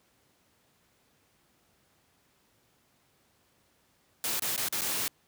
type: noise with dropouts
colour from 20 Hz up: white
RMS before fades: -31 dBFS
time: 4.24-5.08 s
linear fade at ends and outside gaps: 1 ms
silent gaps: 4.396-4.421 / 4.563-4.577 / 4.686-4.725 / 4.81-4.817 s
effects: pink hiss -68 dBFS RMS until 5.27 s + high-pass 80 Hz 12 dB/octave